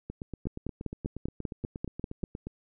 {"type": "two click trains", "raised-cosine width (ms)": 3, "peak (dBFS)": [-19, -24], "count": [10, 21], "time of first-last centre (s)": [[0.47, 2.238], [0.1, 2.47]], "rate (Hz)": [5.09, 8.44], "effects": []}